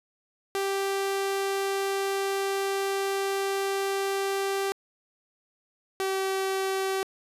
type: tone pair in turn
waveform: sawtooth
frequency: 392 / 384.6 Hz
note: G4 / G4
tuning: 0 / -33 cents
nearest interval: unison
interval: 33 cents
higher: first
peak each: -22 dBFS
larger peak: neither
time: 0.55-4.72 / 6-7.03 s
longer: first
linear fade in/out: 0 ms
effects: resampled to 32000 Hz